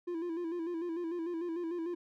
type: tone with vibrato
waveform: triangle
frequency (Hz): 338.8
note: E4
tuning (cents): +48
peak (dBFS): -32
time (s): 0.07-1.95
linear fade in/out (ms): 10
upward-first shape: square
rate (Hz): 6.7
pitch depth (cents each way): 63
effects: none